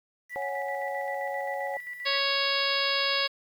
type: tone with tremolo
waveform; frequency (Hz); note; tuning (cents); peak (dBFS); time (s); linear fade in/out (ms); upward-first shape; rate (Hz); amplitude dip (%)
sine; 1963; B6; -11; -34; 0.29-2.2; 50; square; 7.6; 50
type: chord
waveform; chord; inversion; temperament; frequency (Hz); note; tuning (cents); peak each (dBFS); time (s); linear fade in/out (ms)
sine; C# suspended fourth; none; equal; 554.4 / 740 / 830.6; C#5 / F#5 / G#5; 0 / 0 / 0; -33 / -36 / -35; 0.36-1.77; 0
type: harmonic tone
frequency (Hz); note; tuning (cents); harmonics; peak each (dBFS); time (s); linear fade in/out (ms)
554.4; C#5; 0; 1 / 2 / 3 / 4 / 5 / 6 / 7 / 8 / 9; -33 / -33 / -33 / -33 / -33 / -33 / -33 / -33 / -33; 2.05-3.28; 20
effects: 9-bit